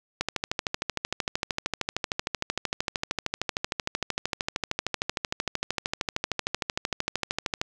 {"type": "click train", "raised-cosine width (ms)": 0.2, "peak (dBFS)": -9, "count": 98, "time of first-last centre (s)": [0.21, 7.615], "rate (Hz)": 13.1, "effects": []}